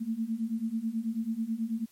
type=beating tone pair; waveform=sine; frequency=220 / 229.2 Hz; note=A3 / A#3; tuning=0 / -29 cents; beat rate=9.2 Hz; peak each=-33 / -31 dBFS; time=0-1.86 s; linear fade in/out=20 ms; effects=white hiss -63 dBFS RMS until 1.91 s + MP3 64 kbps